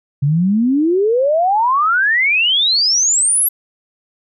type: exponential sweep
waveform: sine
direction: up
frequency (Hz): 135.4 to 11760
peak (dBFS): -11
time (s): 0.22-3.49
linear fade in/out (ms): 10
effects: none